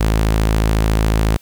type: tone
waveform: sawtooth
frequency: 54 Hz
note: A1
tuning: 32 cents flat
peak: -9 dBFS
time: 0-1.37 s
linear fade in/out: 10 ms
effects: white hiss -52 dBFS RMS until 1.41 s